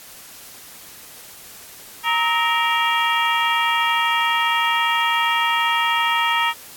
harmonic tone with a mistuned harmonic, 466.2 Hz, A#4, in tune, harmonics 2 / 3 / 4 / 5 / 6 / 7, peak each -21 / -23 / -24 / -25 / -26 / -26 dBFS, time 2.03-6.54 s, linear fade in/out 50 ms, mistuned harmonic 3, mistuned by -150 cents, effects white hiss -41 dBFS RMS until 6.76 s + AAC 64 kbps

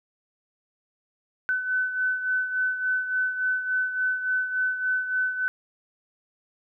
sine beating tone pair, 1509 / 1512.5 Hz, F#6 / F#6, +34 / +38 cents, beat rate 3.5 Hz, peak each -24 / -31 dBFS, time 1.49-5.48 s, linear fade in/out 0 ms, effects none

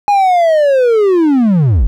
triangle linear sweep, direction down, 830.6 to 39.25 Hz, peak -5 dBFS, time 0.08-1.87 s, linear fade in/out 0 ms, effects none

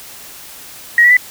sine tone with pitch steps, 1893 / 1941.7 / 1991.7 Hz, A#6 / B6 / B6, +26 / -30 / +14 cents, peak -5 dBFS, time 0.98-1.169 s, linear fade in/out 2 ms, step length 63 ms, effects white hiss -35 dBFS RMS until 1.3 s

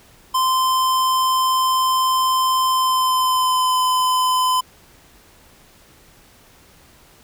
square tone with pitch glide, 1036 to 1017.6 Hz, C6 to C6, -17 to -48 cents, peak -16 dBFS, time 0.34-4.61 s, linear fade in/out 10 ms, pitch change -31 cents, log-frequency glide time 2.69-3.8 s, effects pink hiss -50 dBFS RMS until 7.23 s

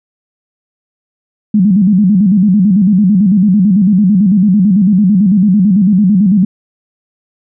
sine tone with vibrato, 196 Hz, G3, in tune, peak -5 dBFS, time 1.54-6.45 s, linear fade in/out 5 ms, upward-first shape square, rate 9 Hz, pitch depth 130 cents each way, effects none

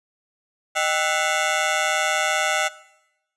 15% pulse ring-modulated tone, 698.5 Hz, F5, in tune, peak -10 dBFS, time 0.75-2.69 s, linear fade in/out 20 ms, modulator 81.4 Hz, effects noise-tail reverb RT60 0.9 s tail -19 dB re dry + resampled to 24000 Hz

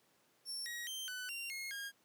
sawtooth tone with pitch steps, 5440 / 1899 / 3132 / 1499 / 2766 / 2155 / 1624 Hz, F8 / A#6 / G7 / F#6 / F7 / C#7 / G#6, -46 / +32 / -2 / +22 / -17 / -49 / -39 cents, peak -38 dBFS, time 0.45-1.92 s, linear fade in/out 50 ms, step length 210 ms, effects pink hiss -72 dBFS RMS until 2.04 s + high-pass 200 Hz 12 dB/octave

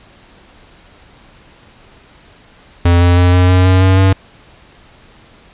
square tone with pitch steps, 86.7 / 87.91 / 89.14 / 90.38 / 91.64 / 92.92 / 94.22 / 95.54 Hz, F2 / F2 / F2 / F#2 / F#2 / F#2 / F#2 / G2, -12 / +12 / +36 / -40 / -16 / +8 / +32 / -44 cents, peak -7 dBFS, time 2.85-4.13 s, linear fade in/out 5 ms, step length 160 ms, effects pink hiss -44 dBFS RMS until 5.53 s + resampled to 8000 Hz

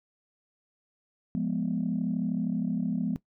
sine chord, F diminished, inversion none, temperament equal, 174.61 / 207.7 / 246.9 Hz, F3 / Ab3 / Cb4, 0 / 0 / 0 cents, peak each -30 dBFS, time 1.35-3.16 s, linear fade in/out 0 ms, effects noise-tail reverb RT60 0.1 s tail -18 dB re dry + tanh soft clip ceiling -19 dBFS

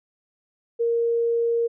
sine tone, 466.2 Hz, A#4, in tune, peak -19 dBFS, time 0.79-1.68 s, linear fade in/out 20 ms, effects none

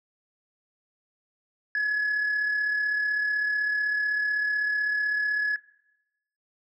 sine tone pair together, 1661.2 / 1697.1 Hz, G#6 / G#6, 0 / +37 cents, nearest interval unison, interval 37 cents, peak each -32 / -22 dBFS, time 1.75-5.56 s, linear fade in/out 2 ms, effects noise-tail reverb RT60 0.9 s tail -21 dB re dry + tanh soft clip ceiling -21 dBFS

